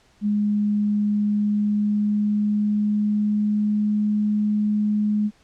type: tone with pitch glide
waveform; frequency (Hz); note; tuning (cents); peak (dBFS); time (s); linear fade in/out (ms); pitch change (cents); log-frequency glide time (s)
sine; 207.7 to 209.9; G#3 to G#3; 0 to +19; -18; 0.21-5.31; 50; +19; 1.26-3.92
effects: pink hiss -58 dBFS RMS until 5.43 s + low-pass 7000 Hz 12 dB/octave